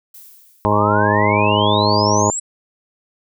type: noise with exponential decay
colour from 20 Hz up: violet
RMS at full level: -38 dBFS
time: 0.14-1.29 s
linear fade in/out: 5 ms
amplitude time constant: 250 ms
type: harmonic tone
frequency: 104.3 Hz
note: G#2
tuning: 8 cents sharp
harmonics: 1 / 2 / 3 / 4 / 5 / 6 / 8 / 9 / 10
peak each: -20 / -22 / -24 / -22 / -24 / -21 / -22 / -20 / -21 dBFS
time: 0.65-2.3 s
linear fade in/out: 0 ms
type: exponential sweep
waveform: sine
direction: up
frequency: 1068 to 7950 Hz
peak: -20 dBFS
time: 0.71-2.4 s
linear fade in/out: 10 ms
effects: none